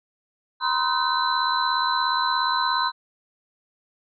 sine tone cluster, 958 / 1035 / 1265 / 1524 / 4023 Hz, A#5 / C6 / D#6 / G6 / B7, +47 / -19 / +28 / -49 / +31 cents, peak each -26 / -24 / -31 / -28 / -27 dBFS, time 0.6-2.92 s, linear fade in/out 50 ms, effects none

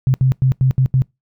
sine tone bursts at uneven times, 130.81 Hz, C3, in tune, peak -10 dBFS, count 6, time 0.07-0.14 / 0.21-0.32 / 0.42-0.52 / 0.61-0.71 / 0.78-0.86 / 0.94-1.02 s, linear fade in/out 0 ms, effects noise-tail reverb RT60 0.2 s tail -25 dB re dry

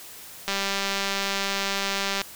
click train, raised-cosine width 0.2 ms, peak -9 dBFS, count 343, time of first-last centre 0.48-2.216 s, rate 197 Hz, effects white hiss -43 dBFS RMS until 2.35 s

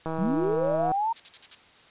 click train, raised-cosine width 1 ms, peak -18 dBFS, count 139, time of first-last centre 0.06-0.917 s, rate 161 Hz
sine linear sweep, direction up, 155.56 to 932.3 Hz, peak -23 dBFS, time 0.18-1.13 s, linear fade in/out 10 ms
violet noise bursts, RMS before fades -30 dBFS, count 5, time 1.16-1.55 s, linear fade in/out 2 ms, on 38 ms, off 50 ms
effects white hiss -54 dBFS RMS until 1.9 s + resampled to 8000 Hz

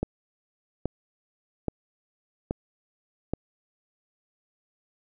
click train, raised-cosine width 2 ms, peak -13 dBFS, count 5, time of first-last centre 0.03-3.336 s, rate 1.21 Hz, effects none

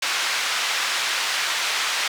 pink band-pass noise, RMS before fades -24 dBFS, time 0.02-2.08 s, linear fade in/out 5 ms, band 1400 to 5600 Hz, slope 12 dB/octave, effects none

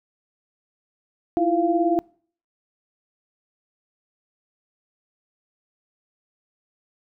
sine tone cluster, 325.8 / 343.8 / 692 Hz, E4 / F4 / F5, -20 / -27 / -16 cents, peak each -22 dBFS, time 1.37-1.99 s, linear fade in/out 0 ms, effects noise-tail reverb RT60 0.5 s tail -25 dB re dry

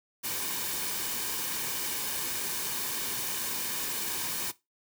white noise with comb filter, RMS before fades -33 dBFS, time 0.23-4.52 s, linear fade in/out 20 ms, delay 1.5 ms, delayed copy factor -0.5, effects noise-tail reverb RT60 0.2 s tail -17 dB re dry

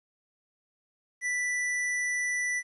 square tone, 1975.5 Hz, B6, in tune, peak -28 dBFS, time 1.21-2.63 s, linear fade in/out 50 ms, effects resampled to 24000 Hz + 11-bit

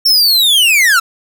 45% pulse linear sweep, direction down, 5470 to 1293 Hz, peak -7 dBFS, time 0.05-1 s, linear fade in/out 10 ms, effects none

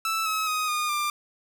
sawtooth tone with pitch steps, 1318.5 / 1285.4 / 1253.2 / 1221.7 / 1191 Hz, E6 / E6 / D#6 / D#6 / D6, 0 / -44 / +12 / -32 / +24 cents, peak -21 dBFS, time 0.05-1.1 s, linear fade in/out 2 ms, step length 210 ms, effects none

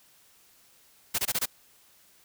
white noise bursts, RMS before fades -27 dBFS, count 5, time 1.14-1.458 s, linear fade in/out 10 ms, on 46 ms, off 22 ms, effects white hiss -60 dBFS RMS until 2.24 s

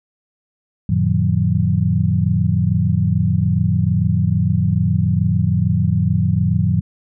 sine tone cluster, 92.9 / 115.3 / 154.6 / 181.4 Hz, F#2 / A#2 / D#3 / F#3, +7 / -19 / -11 / -34 cents, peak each -19 dBFS, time 0.89-6.81 s, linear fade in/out 5 ms, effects none

